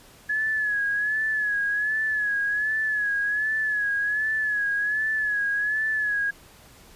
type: tone with vibrato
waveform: sine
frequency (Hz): 1696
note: G#6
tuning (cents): +36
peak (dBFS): -22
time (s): 0.29-6.31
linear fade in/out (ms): 10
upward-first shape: sine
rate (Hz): 1.3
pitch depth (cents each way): 59
effects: pink hiss -51 dBFS RMS until 6.95 s + resampled to 32000 Hz